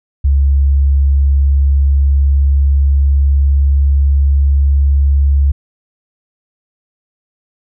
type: tone with pitch glide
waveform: sine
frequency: 69.3 to 69.86 Hz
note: C#2 to C#2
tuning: 0 to +14 cents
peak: -7 dBFS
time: 0.24-5.52 s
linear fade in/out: 10 ms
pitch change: +14 cents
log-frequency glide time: 0.87-5.18 s
effects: none